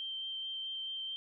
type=tone with vibrato; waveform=sine; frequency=3136 Hz; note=G7; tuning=in tune; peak=-37 dBFS; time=0-1.16 s; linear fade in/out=0 ms; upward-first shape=triangle; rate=4.6 Hz; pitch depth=11 cents each way; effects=none